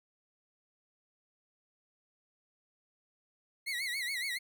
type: tone with vibrato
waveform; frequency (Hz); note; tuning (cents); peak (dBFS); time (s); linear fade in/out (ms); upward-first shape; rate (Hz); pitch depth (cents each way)
30% pulse; 2057; C7; -30; -31; 3.66-4.39; 20; sine; 7.1; 140
effects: none